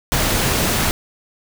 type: noise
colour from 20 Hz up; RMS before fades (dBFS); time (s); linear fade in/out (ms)
pink; -18; 0.12-0.91; 0
effects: none